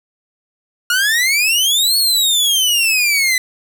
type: exponential two-way sweep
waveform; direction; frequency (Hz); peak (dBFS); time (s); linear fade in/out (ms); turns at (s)
sawtooth; up then down; 1414 to 4410 to 1998; -9; 0.9-3.38; 2; 1.97
effects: 7-bit